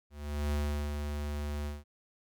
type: tone with ADSR envelope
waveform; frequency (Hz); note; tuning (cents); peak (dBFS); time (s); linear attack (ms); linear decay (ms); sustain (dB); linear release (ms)
square; 73.42; D2; 0; -29; 0.1-1.84; 420; 390; -5; 180
effects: none